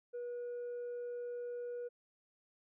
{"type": "tone with tanh clipping", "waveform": "sine", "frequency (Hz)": 483.8, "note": "B4", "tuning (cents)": -36, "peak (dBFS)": -40, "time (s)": [0.13, 1.89], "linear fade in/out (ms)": 20, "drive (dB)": 1, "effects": []}